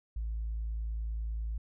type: tone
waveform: sine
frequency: 55 Hz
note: A1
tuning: in tune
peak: -31 dBFS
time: 0.16-1.58 s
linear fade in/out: 5 ms
effects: tanh soft clip ceiling -29 dBFS